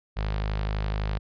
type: tone with notch filter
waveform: sawtooth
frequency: 51.9 Hz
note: G#1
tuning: in tune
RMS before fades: -28 dBFS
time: 0.16-1.19 s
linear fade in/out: 20 ms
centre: 290 Hz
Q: 1.1
effects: resampled to 11025 Hz